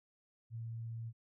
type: tone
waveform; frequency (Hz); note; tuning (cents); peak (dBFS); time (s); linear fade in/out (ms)
sine; 114.5; A#2; -31; -40; 0.5-1.13; 50
effects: none